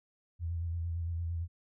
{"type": "tone with vibrato", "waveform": "sine", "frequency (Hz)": 84.3, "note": "E2", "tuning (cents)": 39, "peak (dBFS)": -32, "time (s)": [0.39, 1.48], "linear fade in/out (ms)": 50, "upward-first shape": "square", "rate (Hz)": 8.8, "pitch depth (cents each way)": 31, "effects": []}